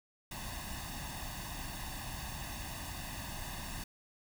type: noise with comb filter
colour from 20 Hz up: pink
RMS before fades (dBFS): -42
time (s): 0.31-3.84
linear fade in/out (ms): 5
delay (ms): 1.1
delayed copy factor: +0.8
effects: none